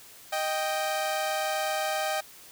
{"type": "tone pair together", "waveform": "sawtooth", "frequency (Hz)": [622.3, 784.8], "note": ["D#5", "G5"], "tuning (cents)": [0, 2], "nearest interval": "major third", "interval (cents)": 402, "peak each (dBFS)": -26, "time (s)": [0.32, 2.21], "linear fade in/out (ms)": 10, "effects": ["white hiss -50 dBFS RMS until 2.51 s"]}